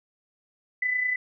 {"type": "tone with amplitude modulation", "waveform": "sine", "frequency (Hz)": 2000, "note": "B6", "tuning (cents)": 21, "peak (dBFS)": -21, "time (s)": [0.82, 1.16], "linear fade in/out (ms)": 5, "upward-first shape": "sine", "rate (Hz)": 30.2, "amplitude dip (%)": 50, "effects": []}